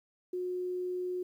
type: tone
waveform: sine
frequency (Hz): 362.5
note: F#4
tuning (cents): -35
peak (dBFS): -32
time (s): 0.33-1.23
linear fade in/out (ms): 5
effects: 11-bit